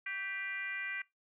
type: tone with frequency modulation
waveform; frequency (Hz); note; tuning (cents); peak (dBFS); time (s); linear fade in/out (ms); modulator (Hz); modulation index
sine; 1971; B6; -4; -36; 0.06-1.02; 5; 412; 1.2
effects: noise-tail reverb RT60 0.2 s tail -22 dB re dry